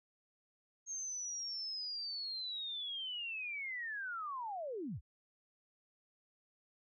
sine linear sweep, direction down, 6480 to 45.29 Hz, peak -39 dBFS, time 0.86-5.01 s, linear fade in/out 50 ms, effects none

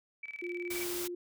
sine tone with tremolo, 2300 Hz, D7, 37 cents flat, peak -38 dBFS, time 0.23-0.84 s, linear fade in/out 5 ms, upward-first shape square, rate 19 Hz, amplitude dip 80%
sine tone, 352.1 Hz, F4, 14 cents sharp, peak -36 dBFS, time 0.42-1.15 s, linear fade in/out 5 ms
white noise, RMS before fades -39 dBFS, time 0.7-1.08 s, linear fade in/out 10 ms
effects none

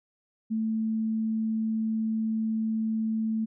sine tone, 221 Hz, A3, 8 cents sharp, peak -25 dBFS, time 0.5-3.46 s, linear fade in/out 20 ms, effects none

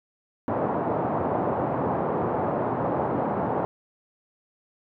white band-pass noise, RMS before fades -26 dBFS, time 0.48-3.65 s, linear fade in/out 0 ms, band 100 to 920 Hz, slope 24 dB/octave, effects none

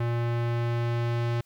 square tone with low-pass filter sweep, 118.2 Hz, A#2, 24 cents sharp, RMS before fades -27 dBFS, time 0-1.41 s, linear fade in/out 5 ms, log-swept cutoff 2300 to 3700 Hz, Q 0.76, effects white hiss -67 dBFS RMS until 1.45 s

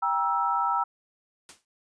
sine chord, E diminished, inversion first, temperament just, 791.1 / 949.3 / 1318.5 Hz, G5 / Bb5 / E6, +16 / +31 / 0 cents, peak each -29 / -27 / -26 dBFS, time 0.02-0.84 s, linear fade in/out 10 ms
white noise with exponential decay, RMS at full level -41 dBFS, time 1.49-1.65 s, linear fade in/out 1 ms, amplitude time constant 34 ms
effects resampled to 22050 Hz

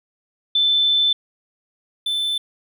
sine / triangle tone pair in turn, 3527 / 3527 Hz, A7 / A7, +3 / +3 cents, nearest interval unison, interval 0 cents, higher neither, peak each -14 / -18 dBFS, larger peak first, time 0.55-1.13 / 2.06-2.38 s, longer first, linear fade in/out 5 ms, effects none

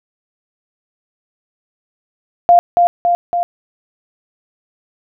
sine tone with echo, 698 Hz, F5, 1 cent flat, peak -4 dBFS, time 2.49-2.59 s, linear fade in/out 0 ms, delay 280 ms, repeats 3, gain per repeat -3 dB, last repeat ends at 3.43 s, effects none

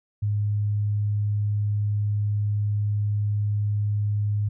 sine tone, 103.83 Hz, G#2, in tune, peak -21 dBFS, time 0.22-4.49 s, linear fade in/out 10 ms, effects none

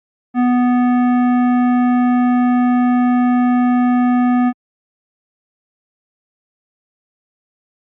sine tone with hard clipping, 246.9 Hz, B3, in tune, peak -13 dBFS, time 0.34-4.53 s, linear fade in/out 50 ms, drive 15 dB, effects low-pass 2000 Hz 12 dB/octave + Opus 48 kbps

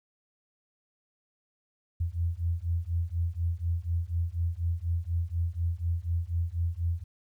sine beating tone pair, 83 / 87.1 Hz, E2 / F2, +12 / -4 cents, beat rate 4.1 Hz, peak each -30 dBFS, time 2-7.04 s, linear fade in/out 10 ms, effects 11-bit

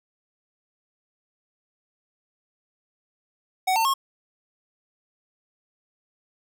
square tone with pitch steps, 749 / 901.1 / 1084 Hz, F#5 / A5 / C#6, +21 / +41 / -39 cents, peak -20 dBFS, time 3.67-3.94 s, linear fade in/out 10 ms, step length 90 ms, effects none

